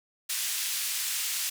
white band-pass noise, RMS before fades -31 dBFS, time 0.29-1.5 s, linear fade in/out 10 ms, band 2100 to 12000 Hz, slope 12 dB/octave, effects none

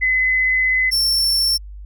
sine / 40% pulse tone pair in turn, 2029 / 5417 Hz, B6 / E8, +46 / +46 cents, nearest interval octave + perfect fourth, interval 1700 cents, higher second, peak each -14 dBFS, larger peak neither, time 0.01-0.91 / 0.91-1.58 s, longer first, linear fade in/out 20 ms, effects added 50 Hz sine -32 dBFS peak until 1.85 s

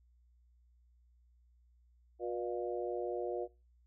harmonic tone with a mistuned harmonic, 120 Hz, B2, 49 cents flat, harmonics 3 / 4 / 5 / 6, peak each -38 / -40 / -42 / -44 dBFS, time 2.19-3.48 s, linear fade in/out 50 ms, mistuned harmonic 6, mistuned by -38 cents, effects noise-tail reverb RT60 0.3 s tail -22 dB re dry + added 60 Hz sine -64 dBFS peak until 3.86 s

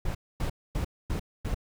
brown noise bursts, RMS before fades -29 dBFS, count 5, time 0.05-1.545 s, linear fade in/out 5 ms, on 99 ms, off 250 ms, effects none

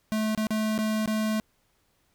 square tone with dropouts, 216.7 Hz, A3, 26 cents flat, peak -25 dBFS, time 0.12-1.4 s, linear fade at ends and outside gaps 0 ms, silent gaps 0.349-0.376 / 0.469-0.506 / 0.779-0.788 / 1.059-1.076 s, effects pink hiss -69 dBFS RMS until 2.14 s

